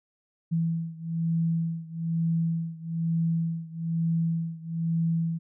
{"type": "beating tone pair", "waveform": "sine", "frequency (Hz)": [164.81, 165.91], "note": ["E3", "E3"], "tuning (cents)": [0, 11], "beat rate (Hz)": 1.1, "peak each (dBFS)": [-27, -29], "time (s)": [0.51, 5.39], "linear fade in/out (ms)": 20, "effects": []}